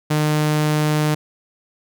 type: tone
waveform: sawtooth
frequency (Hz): 151.9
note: D#3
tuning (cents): -41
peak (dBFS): -12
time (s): 0.1-1.15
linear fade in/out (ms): 10
effects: none